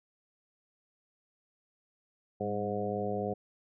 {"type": "harmonic tone with a mistuned harmonic", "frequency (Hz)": 103.6, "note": "G#2", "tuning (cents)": -4, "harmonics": [1, 2, 3, 4, 5, 6, 7], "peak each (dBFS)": [-41, -37, -44, -36, -37, -41, -38], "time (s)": [2.4, 3.34], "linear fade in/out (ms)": 10, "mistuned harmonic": 2, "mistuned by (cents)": -49, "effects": []}